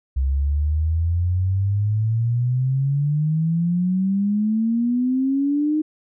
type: exponential sweep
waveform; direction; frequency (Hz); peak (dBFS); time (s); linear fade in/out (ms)
sine; up; 65.41 to 311.1; -17; 0.16-5.82; 10
effects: none